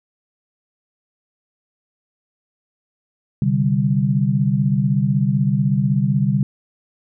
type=chord; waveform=sine; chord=C suspended second; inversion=none; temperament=equal; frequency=130.81 / 146.83 / 196 Hz; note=C3 / D3 / G3; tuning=0 / 0 / 0 cents; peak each=-19 dBFS; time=3.42-6.43 s; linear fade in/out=2 ms; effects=none